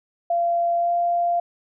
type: tone with pitch glide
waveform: sine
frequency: 687 to 693.4 Hz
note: F5 to F5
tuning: -29 to -13 cents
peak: -18 dBFS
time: 0.3-1.4 s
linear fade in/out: 5 ms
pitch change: +16 cents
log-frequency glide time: 0.76-0.92 s
effects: none